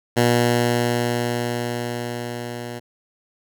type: tone with level ramp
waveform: 10% pulse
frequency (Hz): 120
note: B2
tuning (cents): -49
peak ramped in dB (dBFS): -6 to -22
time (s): 0.16-2.8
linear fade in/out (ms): 20
effects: none